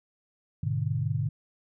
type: chord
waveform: sine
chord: G# diminished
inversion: none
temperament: just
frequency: 103.83 / 124.59 / 149.51 Hz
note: G#2 / B2 / D3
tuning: 0 / +16 / +31 cents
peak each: -30 dBFS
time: 0.63-1.29 s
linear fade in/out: 5 ms
effects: none